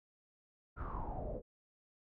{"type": "noise with low-pass filter sweep", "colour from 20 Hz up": "brown", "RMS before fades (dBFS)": -41, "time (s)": [0.76, 1.42], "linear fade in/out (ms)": 50, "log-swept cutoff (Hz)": [1400, 490], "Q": 9.3, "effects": []}